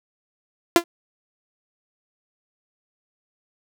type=tone with exponential decay; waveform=sawtooth; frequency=342.3 Hz; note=F4; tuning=35 cents flat; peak=-3 dBFS; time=0.76-0.84 s; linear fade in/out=1 ms; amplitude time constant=16 ms; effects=none